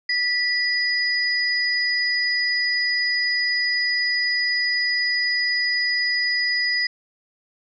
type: tone pair together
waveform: sine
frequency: 1962 / 4944 Hz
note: B6 / D#8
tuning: -12 / -12 cents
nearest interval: octave + major third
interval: 1600 cents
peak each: -21 / -23 dBFS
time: 0.09-6.87 s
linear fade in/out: 5 ms
effects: none